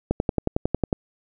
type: click train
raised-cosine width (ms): 2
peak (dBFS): -7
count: 10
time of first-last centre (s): 0.11-0.928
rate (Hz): 11
effects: none